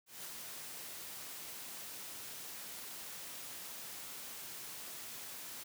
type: noise with ADSR envelope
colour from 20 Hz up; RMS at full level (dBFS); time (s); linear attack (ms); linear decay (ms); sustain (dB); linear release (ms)
white; -45; 0.06-5.64; 190; 6; -2; 15
effects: high-pass 100 Hz 12 dB/octave